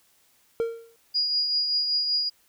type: tone with exponential decay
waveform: triangle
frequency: 460 Hz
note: A#4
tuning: 23 cents flat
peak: -18 dBFS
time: 0.6-0.96 s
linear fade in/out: 0 ms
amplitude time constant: 78 ms
type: tone with tremolo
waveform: sine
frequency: 4877 Hz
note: D#8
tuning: 35 cents flat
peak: -20 dBFS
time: 1.14-2.3 s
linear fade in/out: 20 ms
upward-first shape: triangle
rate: 5.2 Hz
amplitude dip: 45%
effects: white hiss -63 dBFS RMS until 2.48 s